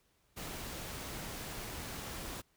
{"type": "noise", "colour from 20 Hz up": "pink", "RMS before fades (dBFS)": -43, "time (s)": [0.36, 2.42], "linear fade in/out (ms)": 20, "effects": ["pink hiss -73 dBFS RMS until 2.56 s"]}